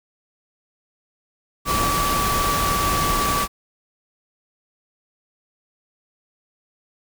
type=tone in noise; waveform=sine; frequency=1151 Hz; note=D6; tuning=35 cents flat; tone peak=-21 dBFS; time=1.65-3.48 s; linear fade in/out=50 ms; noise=pink; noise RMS=-23 dBFS; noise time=1.65-3.48 s; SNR=-1 dB; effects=none